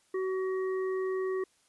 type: harmonic tone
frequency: 376.7 Hz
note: F#4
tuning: 31 cents sharp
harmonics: 1 / 3 / 5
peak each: -29 / -42 / -45 dBFS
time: 0.14-1.44 s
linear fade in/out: 5 ms
effects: white hiss -68 dBFS RMS until 1.68 s + resampled to 24000 Hz